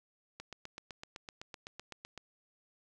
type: click train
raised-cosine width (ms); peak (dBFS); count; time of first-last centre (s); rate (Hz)
0.2; -27; 15; 0.4-2.177; 7.88
effects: none